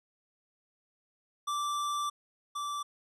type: tone pair in turn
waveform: square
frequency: 1171 / 1165.4 Hz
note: D6 / D6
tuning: -5 / -14 cents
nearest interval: unison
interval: 9 cents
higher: first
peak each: -31 / -34 dBFS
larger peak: first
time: 1.47-2.1 / 2.55-2.83 s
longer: first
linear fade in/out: 10 ms
effects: low-pass 10000 Hz 12 dB/octave